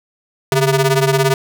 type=ring-modulated tone; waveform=sawtooth; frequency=269.4 Hz; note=C#4; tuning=49 cents flat; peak=-5 dBFS; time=0.52-1.34 s; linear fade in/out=2 ms; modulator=126 Hz; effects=none